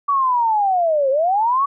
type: linear two-way sweep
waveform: sine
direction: down then up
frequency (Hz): 1146 to 519 to 1146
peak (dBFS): -14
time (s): 0.08-1.66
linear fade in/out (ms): 10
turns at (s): 1.1
effects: none